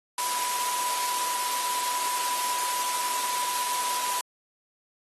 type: tone in noise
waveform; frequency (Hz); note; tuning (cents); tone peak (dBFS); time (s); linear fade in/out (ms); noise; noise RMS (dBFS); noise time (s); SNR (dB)
sine; 987.8; B5; 0; -29; 0.18-4.21; 2; white; -30; 0.18-4.21; -2
effects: high-pass 400 Hz 12 dB/octave + AAC 32 kbps